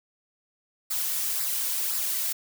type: noise with flanger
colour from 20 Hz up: blue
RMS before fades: -28 dBFS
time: 0.9-2.33 s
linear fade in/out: 10 ms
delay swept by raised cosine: 0.31 to 2.51 ms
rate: 1.9 Hz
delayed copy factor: -0.55
effects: none